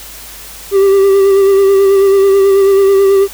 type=tone with vibrato; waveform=triangle; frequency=392 Hz; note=G4; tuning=in tune; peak=-3 dBFS; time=0.71-3.28 s; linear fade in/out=50 ms; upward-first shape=sine; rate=9.2 Hz; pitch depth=28 cents each way; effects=added 50 Hz sine -38 dBFS peak until 3.33 s + white hiss -31 dBFS RMS until 3.33 s